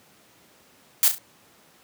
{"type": "noise with echo", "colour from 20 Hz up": "blue", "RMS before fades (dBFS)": -17, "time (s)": [1.03, 1.08], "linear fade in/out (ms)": 0, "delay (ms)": 34, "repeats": 3, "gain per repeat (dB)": -8, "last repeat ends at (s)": 1.182, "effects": ["pink hiss -56 dBFS RMS until 1.83 s", "high-pass 150 Hz 12 dB/octave"]}